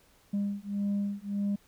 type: beating tone pair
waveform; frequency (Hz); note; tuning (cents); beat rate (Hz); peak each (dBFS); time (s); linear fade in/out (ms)
sine; 201 / 202.7; G3 / G#3; +44 / -42; 1.7; -30; 0.33-1.56; 10
effects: tanh soft clip ceiling -25 dBFS + pink hiss -63 dBFS RMS until 1.67 s